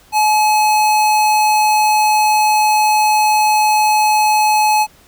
square tone, 853 Hz, G#5, 46 cents sharp, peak -11 dBFS, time 0.12-4.87 s, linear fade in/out 50 ms, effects pink hiss -48 dBFS RMS until 5.07 s

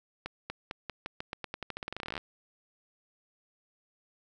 accelerating click train, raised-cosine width 0.3 ms, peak -20 dBFS, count 26, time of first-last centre 0.26-2.178 s, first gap 240 ms, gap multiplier 0.88, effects none

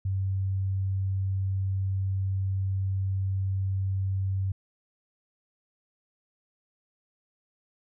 sine tone, 96.1 Hz, G2, 34 cents flat, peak -25 dBFS, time 0.05-4.52 s, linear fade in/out 5 ms, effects none

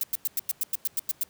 violet noise bursts, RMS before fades -26 dBFS, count 11, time 0.01-1.234 s, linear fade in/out 2 ms, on 24 ms, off 96 ms, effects pink hiss -59 dBFS RMS until 1.29 s + high-pass 80 Hz 12 dB/octave

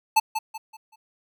square tone with echo, 875 Hz, A5, 10 cents flat, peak -15 dBFS, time 0.16-0.2 s, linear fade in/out 10 ms, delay 190 ms, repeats 4, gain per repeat -9 dB, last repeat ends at 0.96 s, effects none

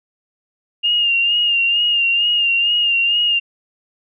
sine tone with vibrato, 2816 Hz, F7, 14 cents sharp, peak -13 dBFS, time 0.83-3.4 s, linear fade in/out 20 ms, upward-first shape sine, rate 2.2 Hz, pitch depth 42 cents each way, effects none

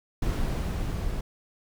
brown noise with level ramp, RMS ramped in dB -26 to -31 dBFS, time 0.22-1.21 s, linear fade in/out 5 ms, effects none

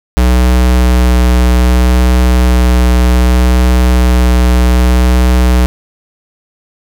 square tone with vibrato, 61.74 Hz, B1, in tune, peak -6 dBFS, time 0.17-5.66 s, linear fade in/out 0 ms, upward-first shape sine, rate 0.64 Hz, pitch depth 11 cents each way, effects none

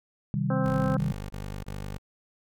sine chord, C minor, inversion none, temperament just, 130.81 / 156.98 / 196.22 Hz, C3 / Eb3 / G3, 0 / +16 / +2 cents, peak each -29 dBFS, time 0.34-1.12 s, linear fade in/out 0 ms
harmonic tone, 261.6 Hz, C4, in tune, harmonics 1 / 2 / 3 / 4 / 5 / 6, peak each -31 / -30 / -37 / -39 / -36 / -41 dBFS, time 0.5-0.97 s, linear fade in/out 2 ms
15% pulse tone bursts, 50.1 Hz, G1, 38 cents sharp, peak -28 dBFS, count 4, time 0.64-1.983 s, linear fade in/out 10 ms, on 320 ms, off 21 ms
effects none

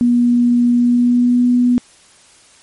sine tone with pitch glide, 241.3 to 245.4 Hz, B3 to B3, -40 to -11 cents, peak -9 dBFS, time 0.01-1.78 s, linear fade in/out 0 ms, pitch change +29 cents, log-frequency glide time 0.73-1.46 s, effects white hiss -47 dBFS RMS until 2.62 s + MP3 48 kbps

